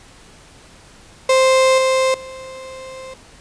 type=tone with level steps; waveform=35% pulse; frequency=523.3 Hz; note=C5; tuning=in tune; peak=-9 / -12 / -30 dBFS; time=1.29-3.14 s; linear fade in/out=5 ms; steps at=1.78 / 2.14 s; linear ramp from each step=2 ms; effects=pink hiss -45 dBFS RMS until 3.4 s + resampled to 22050 Hz